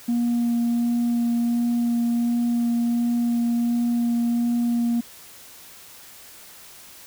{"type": "tone with vibrato", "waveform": "sine", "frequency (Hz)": 236.8, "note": "A#3", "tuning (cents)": 27, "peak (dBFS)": -17, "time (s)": [0.08, 5.01], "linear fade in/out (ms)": 10, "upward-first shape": "sine", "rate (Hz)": 1.4, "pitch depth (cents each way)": 9, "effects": ["tanh soft clip ceiling -17 dBFS", "white hiss -45 dBFS RMS until 7.06 s"]}